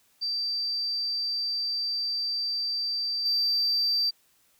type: tone with level steps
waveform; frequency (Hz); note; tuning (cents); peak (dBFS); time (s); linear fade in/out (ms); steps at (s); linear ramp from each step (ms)
sine; 4671; D8; -10; -26 / -21; 0.21-4.11; 20; 3.25; 10
effects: tanh soft clip ceiling -19 dBFS + white hiss -65 dBFS RMS until 4.59 s